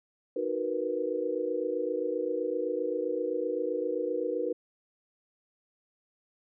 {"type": "chord", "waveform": "sine", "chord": "B major seventh", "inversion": "first", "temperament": "equal", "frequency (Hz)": [311.1, 370, 466.2, 493.9], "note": ["D#4", "F#4", "A#4", "B4"], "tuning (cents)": [0, 0, 0, 0], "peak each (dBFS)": [-36, -35, -33, -32], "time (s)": [0.36, 4.53], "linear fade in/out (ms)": 5, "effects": []}